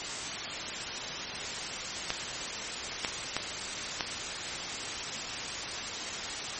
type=clicks; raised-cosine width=0.2 ms; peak=-10 dBFS; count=4; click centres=2.104 / 3.048 / 3.366 / 4.008 s; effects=white hiss -35 dBFS RMS until 6.59 s + MP3 32 kbps